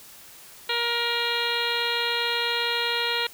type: harmonic tone with a mistuned harmonic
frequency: 472.2 Hz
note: A#4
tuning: 22 cents sharp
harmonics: 1 / 2 / 3 / 4 / 5 / 6 / 7 / 8 / 9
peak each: -32 / -32 / -32 / -32 / -32 / -32 / -32 / -32 / -32 dBFS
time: 0.69-3.27 s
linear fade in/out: 5 ms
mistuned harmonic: 9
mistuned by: -38 cents
effects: white hiss -47 dBFS RMS until 3.33 s